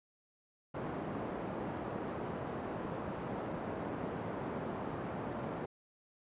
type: band-pass noise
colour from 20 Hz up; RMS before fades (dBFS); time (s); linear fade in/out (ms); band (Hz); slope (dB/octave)
pink; -40; 0.74-5.66; 10; 150 to 970; 12
effects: resampled to 8000 Hz